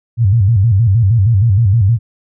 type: tone with vibrato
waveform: sine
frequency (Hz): 106.2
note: G#2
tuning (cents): +39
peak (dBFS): -7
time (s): 0.17-1.99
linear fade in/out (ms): 50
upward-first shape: square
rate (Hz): 6.4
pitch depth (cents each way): 170
effects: none